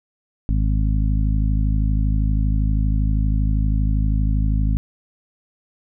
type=harmonic tone; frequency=52.6 Hz; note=G#1; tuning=23 cents sharp; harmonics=1 / 2 / 3 / 4 / 5; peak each=-17 / -23 / -27 / -29 / -31 dBFS; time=0.49-4.77 s; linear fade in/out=0 ms; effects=none